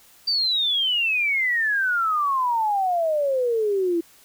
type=exponential sweep; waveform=sine; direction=down; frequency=4699 to 329.6 Hz; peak=-19 dBFS; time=0.27-4.01 s; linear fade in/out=10 ms; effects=white hiss -53 dBFS RMS until 4.24 s